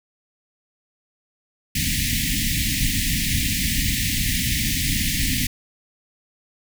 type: band-stop noise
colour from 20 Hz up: pink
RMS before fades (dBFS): -22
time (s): 1.75-5.47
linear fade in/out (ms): 5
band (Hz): 290 to 1800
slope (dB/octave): 96
effects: none